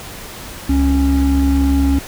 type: tone pair together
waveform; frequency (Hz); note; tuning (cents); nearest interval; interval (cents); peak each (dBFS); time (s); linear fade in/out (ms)
triangle; 68.8 / 275.6; C#2 / C#4; -12 / -10; 2 octaves; 2402; -12; 0.69-1.99; 5
effects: pink hiss -32 dBFS RMS until 2.07 s